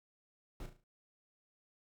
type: noise with echo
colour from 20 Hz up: brown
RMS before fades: -44 dBFS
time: 0.6-0.66 s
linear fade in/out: 2 ms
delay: 36 ms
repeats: 5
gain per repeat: -7 dB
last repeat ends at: 0.84 s
effects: none